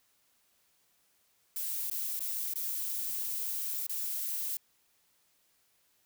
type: noise with dropouts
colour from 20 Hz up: violet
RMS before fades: -35 dBFS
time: 1.56-4.57 s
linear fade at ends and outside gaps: 2 ms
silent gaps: 1.9-1.913 / 2.193-2.205 / 2.537-2.557 / 3.866-3.894 s
effects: white hiss -71 dBFS RMS until 6.05 s